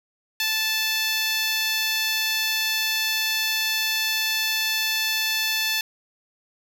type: tone with high-pass filter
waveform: 10% pulse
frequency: 877 Hz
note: A5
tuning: 6 cents flat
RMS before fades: -24 dBFS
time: 0.4-5.81 s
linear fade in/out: 2 ms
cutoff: 1900 Hz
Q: 0.78
effects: none